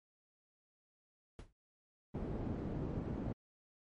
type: noise with exponential decay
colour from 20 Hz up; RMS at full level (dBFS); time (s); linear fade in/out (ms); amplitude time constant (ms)
brown; -41; 1.39-1.53; 1; 30
type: low-pass noise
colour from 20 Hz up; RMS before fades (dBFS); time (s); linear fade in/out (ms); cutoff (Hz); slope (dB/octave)
white; -40; 2.14-3.33; 10; 280; 12
effects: MP3 48 kbps